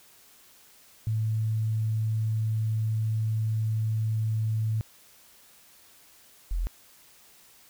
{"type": "tone pair in turn", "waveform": "sine", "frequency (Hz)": [110, 42.36], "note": ["A2", "E1"], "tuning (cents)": [0, 48], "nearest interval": "octave + perfect fourth", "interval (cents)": 1652, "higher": "first", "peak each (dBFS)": [-24, -25], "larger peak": "first", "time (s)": [[1.07, 4.81], [6.51, 6.67]], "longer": "first", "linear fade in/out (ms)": 0, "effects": ["white hiss -56 dBFS RMS until 7.69 s"]}